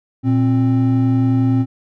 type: tone pair together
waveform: triangle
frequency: 117.6 / 264 Hz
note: A#2 / C4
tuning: +16 / +16 cents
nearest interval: octave + major second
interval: 1400 cents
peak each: -13 dBFS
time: 0.23-1.66 s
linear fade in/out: 50 ms
effects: none